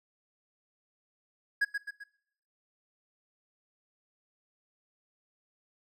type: tone with echo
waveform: triangle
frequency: 1657 Hz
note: G#6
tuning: 4 cents flat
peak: -21 dBFS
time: 1.61-1.65 s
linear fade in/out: 10 ms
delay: 130 ms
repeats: 3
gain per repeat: -6 dB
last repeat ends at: 2.04 s
effects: noise-tail reverb RT60 0.7 s tail -21 dB re dry + MP3 96 kbps